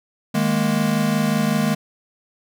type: chord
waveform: square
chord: D# suspended fourth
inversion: none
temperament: equal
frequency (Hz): 155.56 / 207.7 / 233.1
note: D#3 / G#3 / A#3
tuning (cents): 0 / 0 / 0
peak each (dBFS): -24 / -21 / -23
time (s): 0.34-1.75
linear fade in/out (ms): 10
effects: none